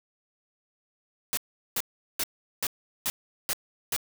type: noise bursts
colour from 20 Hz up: white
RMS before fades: -28 dBFS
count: 7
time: 1.33-3.964 s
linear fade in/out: 0 ms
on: 42 ms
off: 390 ms
effects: none